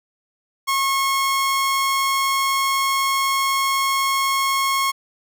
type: tone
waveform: sawtooth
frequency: 1088 Hz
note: C#6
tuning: 33 cents flat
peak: -14 dBFS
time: 0.67-4.92 s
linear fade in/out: 20 ms
effects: none